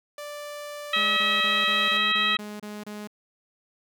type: tone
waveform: sawtooth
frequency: 587.3 Hz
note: D5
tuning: in tune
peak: -31 dBFS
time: 0.18-1.97 s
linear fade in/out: 2 ms
type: harmonic tone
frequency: 642 Hz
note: E5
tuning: 46 cents flat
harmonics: 2 / 3 / 4 / 5 / 6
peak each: -27 / -27 / -27 / -27 / -27 dBFS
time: 0.93-2.37 s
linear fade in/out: 5 ms
type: tone bursts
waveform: sawtooth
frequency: 209.1 Hz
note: G#3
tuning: 12 cents sharp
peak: -31 dBFS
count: 9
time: 0.96-3.074 s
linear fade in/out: 5 ms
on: 210 ms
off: 28 ms
effects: none